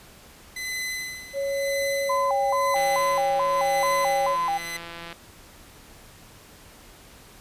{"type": "tone with tremolo", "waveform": "sawtooth", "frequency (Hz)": 2022, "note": "B6", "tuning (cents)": 40, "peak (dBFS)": -24, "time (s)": [0.56, 4.77], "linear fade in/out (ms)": 5, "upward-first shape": "sine", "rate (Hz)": 0.97, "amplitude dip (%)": 80}
{"type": "tone", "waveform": "sine", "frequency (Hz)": 554.4, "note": "C#5", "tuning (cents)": 0, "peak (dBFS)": -24, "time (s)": [1.33, 4.37], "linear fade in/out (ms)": 50}
{"type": "tone with vibrato", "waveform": "sine", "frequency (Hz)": 903, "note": "A5", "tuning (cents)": 45, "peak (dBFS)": -22, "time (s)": [2.09, 4.58], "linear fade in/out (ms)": 10, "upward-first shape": "square", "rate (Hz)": 2.3, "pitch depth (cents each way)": 210}
{"type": "click train", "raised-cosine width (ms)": 0.3, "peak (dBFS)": -22, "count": 401, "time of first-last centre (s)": [2.76, 5.127], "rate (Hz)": 169}
{"effects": ["pink hiss -49 dBFS RMS until 7.4 s", "resampled to 32000 Hz"]}